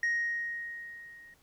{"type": "tone with level ramp", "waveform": "sine", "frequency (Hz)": 1873, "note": "A#6", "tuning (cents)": 8, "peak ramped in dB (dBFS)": [-23, -51], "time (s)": [0.03, 1.34], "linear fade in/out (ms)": 2, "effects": ["tanh soft clip ceiling -25 dBFS", "pink hiss -66 dBFS RMS until 1.42 s"]}